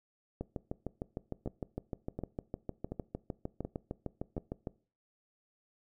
two click trains, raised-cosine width 2 ms, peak -24 / -23 dBFS, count 5 / 29, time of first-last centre 1.46-4.38 / 0.41-4.672 s, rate 1.37 / 6.57 Hz, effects noise-tail reverb RT60 0.4 s tail -21 dB re dry

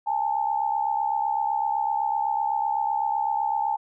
sine tone pair together, 820 / 887.9 Hz, G#5 / A5, -22 / +15 cents, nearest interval minor second, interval 137 cents, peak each -25 dBFS, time 0.06-3.77 s, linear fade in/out 20 ms, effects none

